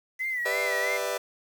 sine tone with vibrato, 2001 Hz, B6, 22 cents sharp, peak -27 dBFS, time 0.19-0.98 s, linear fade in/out 20 ms, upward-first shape sine, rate 3 Hz, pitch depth 83 cents each way
sawtooth chord, E minor seventh, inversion first, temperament just, 395.6 / 494.4 / 593.3 / 659.3 Hz, G4 / B4 / D5 / E5, +16 / +2 / +18 / 0 cents, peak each -32 / -28 / -28 / -31 dBFS, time 0.45-1.18 s, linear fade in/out 10 ms
effects 8-bit

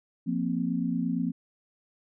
sine chord, F suspended fourth, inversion none, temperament equal, 174.61 / 233.1 / 261.6 Hz, F3 / Bb3 / C4, 0 / 0 / 0 cents, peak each -30 dBFS, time 0.26-1.32 s, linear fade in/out 20 ms, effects none

